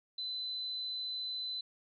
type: tone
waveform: sine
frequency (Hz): 4023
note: B7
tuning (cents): +31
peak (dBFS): -36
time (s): 0.18-1.61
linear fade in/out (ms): 5
effects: none